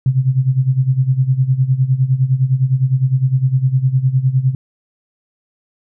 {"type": "tone with tremolo", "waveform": "sine", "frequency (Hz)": 130.81, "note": "C3", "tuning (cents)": 0, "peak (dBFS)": -8, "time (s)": [0.06, 4.55], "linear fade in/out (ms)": 2, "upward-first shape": "sine", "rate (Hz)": 9.8, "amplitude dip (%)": 80, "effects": []}